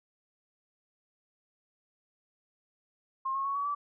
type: tone with pitch steps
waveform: sine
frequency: 1066 / 1087.8 / 1110 / 1132.7 / 1155.8 Hz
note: C6 / C#6 / C#6 / C#6 / D6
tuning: +32 / -33 / +2 / +37 / -28 cents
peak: -29 dBFS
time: 3.25-3.75 s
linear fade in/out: 10 ms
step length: 100 ms
effects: none